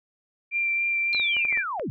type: tone with vibrato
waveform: sine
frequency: 2366 Hz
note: D7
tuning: 12 cents sharp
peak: -22 dBFS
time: 0.51-1.64 s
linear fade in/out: 50 ms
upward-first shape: sine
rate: 3.6 Hz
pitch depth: 12 cents each way
type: linear sweep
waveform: sine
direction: down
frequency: 4187 to 95.7 Hz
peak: -27 dBFS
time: 1.13-1.9 s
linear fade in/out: 0 ms
type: clicks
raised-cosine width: 0.5 ms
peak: -23 dBFS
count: 7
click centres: 1.148 / 1.198 / 1.367 / 1.451 / 1.526 / 1.574 / 1.797 s
effects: none